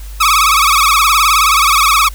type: tone with vibrato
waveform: sawtooth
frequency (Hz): 1200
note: D6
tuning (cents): +37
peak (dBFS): -4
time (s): 0.2-2.09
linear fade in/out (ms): 10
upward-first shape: sine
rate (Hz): 19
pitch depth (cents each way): 150
effects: added 50 Hz sine -25 dBFS peak until 2.14 s + white hiss -39 dBFS RMS until 2.14 s